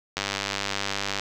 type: click train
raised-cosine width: 0.2 ms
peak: -9 dBFS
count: 103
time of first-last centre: 0.17-1.196 s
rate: 99.4 Hz
effects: none